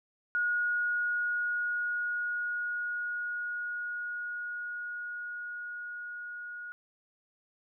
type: tone with level ramp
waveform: sine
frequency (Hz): 1445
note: F#6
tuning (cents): -41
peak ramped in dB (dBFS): -26 to -39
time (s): 0.35-6.72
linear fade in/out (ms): 0
effects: none